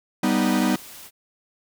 45% pulse chord, G augmented, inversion none, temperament equal, 196 / 246.9 / 311.1 Hz, G3 / B3 / D#4, 0 / 0 / 0 cents, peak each -23 / -22 / -24 dBFS, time 0.23-0.76 s, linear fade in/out 5 ms
white noise, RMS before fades -42 dBFS, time 0.41-1.11 s, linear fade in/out 50 ms
effects none

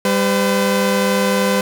sawtooth tone pair together, 197.2 / 508.2 Hz, G3 / B4, +11 / +49 cents, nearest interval octave + major third, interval 1638 cents, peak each -13 dBFS, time 0.05-1.61 s, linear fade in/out 2 ms, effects none

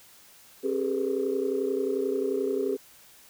sine tone cluster, 268.9 / 397.8 / 429.2 / 488.8 Hz, C4 / G4 / A4 / B4, +47 / +25 / -43 / -18 cents, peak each -32 / -27 / -30 / -34 dBFS, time 0.63-2.77 s, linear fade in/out 20 ms, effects tanh soft clip ceiling -16 dBFS + white hiss -54 dBFS RMS until 3.29 s

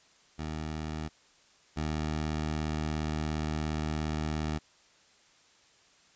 15% pulse tone pair in turn, 77.78 / 77.15 Hz, D#2 / D#2, 0 / -14 cents, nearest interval unison, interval 14 cents, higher first, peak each -28 / -24 dBFS, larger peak second, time 0.38-1.09 / 1.76-4.59 s, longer second, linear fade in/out 20 ms, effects white hiss -62 dBFS RMS until 6.15 s + resampled to 16000 Hz

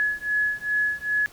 sine beating tone pair, 1695 / 1697.5 Hz, G#6 / G#6, +35 / +37 cents, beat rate 2.5 Hz, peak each -25 dBFS, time 0-1.26 s, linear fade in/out 0 ms, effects pink hiss -49 dBFS RMS until 1.32 s

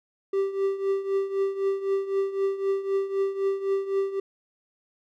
triangle tone with tremolo, 391.1 Hz, G4, 4 cents flat, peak -18 dBFS, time 0.33-4.2 s, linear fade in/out 5 ms, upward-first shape triangle, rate 3.9 Hz, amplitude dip 80%, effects none

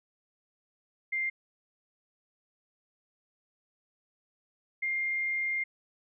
sine tone pair in turn, 2102 / 2113 Hz, C7 / C7, +7 / +16 cents, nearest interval unison, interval 9 cents, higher second, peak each -28 dBFS, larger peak neither, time 1.12-1.3 / 4.82-5.64 s, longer second, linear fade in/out 10 ms, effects none

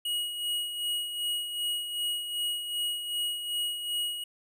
square tone with tremolo, 2900 Hz, F#7, 35 cents flat, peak -28 dBFS, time 0.05-4.24 s, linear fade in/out 5 ms, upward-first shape sine, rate 2.6 Hz, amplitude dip 55%, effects none

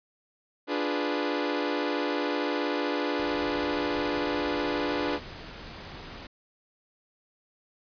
sawtooth chord, D diminished seventh, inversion none, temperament equal, 293.7 / 349.2 / 415.3 / 493.9 Hz, D4 / F4 / Ab4 / Cb5, 0 / 0 / 0 / 0 cents, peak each -26 / -30 / -30 / -29 dBFS, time 0.67-5.2 s, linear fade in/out 50 ms
pink noise, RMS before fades -42 dBFS, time 3.19-6.27 s, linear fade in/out 5 ms
effects resampled to 11025 Hz

